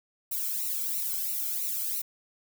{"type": "noise with flanger", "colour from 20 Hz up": "violet", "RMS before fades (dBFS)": -31, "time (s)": [0.31, 2.02], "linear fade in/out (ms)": 10, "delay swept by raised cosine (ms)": [0.6, 1.1], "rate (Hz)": 3, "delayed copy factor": -0.9, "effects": []}